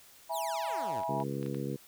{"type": "chord", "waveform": "sine", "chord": "E major", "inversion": "none", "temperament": "equal with one note detuned", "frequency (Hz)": [659.3, 830.6, 964.6], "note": ["E5", "G#5", "B5"], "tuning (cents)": [0, 0, -41], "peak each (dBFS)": -36, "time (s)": [0.29, 1.24], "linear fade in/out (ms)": 20}
{"type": "exponential sweep", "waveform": "10% pulse", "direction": "down", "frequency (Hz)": [4903, 76.6], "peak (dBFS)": -32, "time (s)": [0.31, 1.04], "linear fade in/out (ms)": 50}
{"type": "clicks", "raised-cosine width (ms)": 0.3, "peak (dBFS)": -32, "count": 5, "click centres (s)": [1.034, 1.202, 1.429, 1.462, 1.546]}
{"type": "harmonic tone", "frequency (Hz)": 69.3, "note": "C#2", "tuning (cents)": 0, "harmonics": [2, 3, 4, 5, 6, 7], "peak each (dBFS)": [-37, -39, -40, -41, -42, -42], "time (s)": [1.08, 1.77], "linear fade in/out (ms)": 20}
{"effects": ["white hiss -57 dBFS RMS until 1.87 s"]}